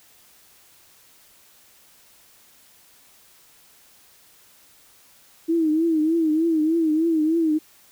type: tone with vibrato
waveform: sine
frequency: 320.2 Hz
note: D#4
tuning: 50 cents sharp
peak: -17 dBFS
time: 5.48-7.59 s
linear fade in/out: 20 ms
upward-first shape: triangle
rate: 3.3 Hz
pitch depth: 100 cents each way
effects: white hiss -54 dBFS RMS until 7.91 s